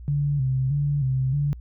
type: tone with vibrato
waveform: sine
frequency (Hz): 137.5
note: C#3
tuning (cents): -14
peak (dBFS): -20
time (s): 0.08-1.53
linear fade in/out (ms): 0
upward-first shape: square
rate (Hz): 1.6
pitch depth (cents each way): 82
effects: added 60 Hz sine -37 dBFS peak until 1.6 s